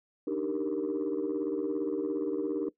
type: chord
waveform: sine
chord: Eb major seventh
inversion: third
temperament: equal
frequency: 293.7 / 311.1 / 392 / 466.2 Hz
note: D4 / Eb4 / G4 / Bb4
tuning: 0 / 0 / 0 / 0 cents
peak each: -33 dBFS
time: 0.27-2.69 s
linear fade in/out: 5 ms
effects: noise-tail reverb RT60 0.1 s tail -18 dB re dry + tanh soft clip ceiling -23 dBFS